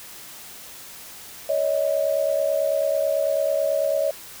sine tone pair together, 563.9 / 633 Hz, C#5 / D#5, +30 / +30 cents, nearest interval major second, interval 200 cents, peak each -22 dBFS, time 1.49-4.11 s, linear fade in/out 5 ms, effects white hiss -41 dBFS RMS until 4.4 s

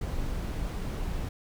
brown noise, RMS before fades -32 dBFS, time 0.01-1.29 s, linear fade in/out 5 ms, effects none

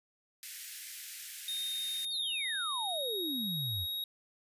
white high-pass noise, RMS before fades -44 dBFS, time 0.43-2.05 s, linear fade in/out 0 ms, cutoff 1600 Hz, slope 48 dB/octave
square tone with pitch glide, 3695 to 3784 Hz, A#7 to A#7, -16 to +25 cents, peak -35 dBFS, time 1.48-4.04 s, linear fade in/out 2 ms, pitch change +41 cents, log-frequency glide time 2.2-3.38 s
sine exponential sweep, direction down, 4699 to 78.7 Hz, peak -36 dBFS, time 2.1-3.87 s, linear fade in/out 50 ms
effects resampled to 32000 Hz

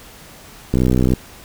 click train, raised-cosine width 3 ms, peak -3 dBFS, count 26, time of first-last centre 0.74-1.136 s, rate 63.1 Hz, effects pink hiss -41 dBFS RMS until 1.44 s

